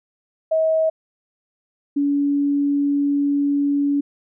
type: tone pair in turn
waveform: sine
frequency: 639 / 284.6 Hz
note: D#5 / C#4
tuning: +46 / +46 cents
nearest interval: octave + major second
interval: 1400 cents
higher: first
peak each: -15 / -16 dBFS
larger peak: first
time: 0.51-0.9 / 1.96-4.01 s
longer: second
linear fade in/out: 10 ms
effects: none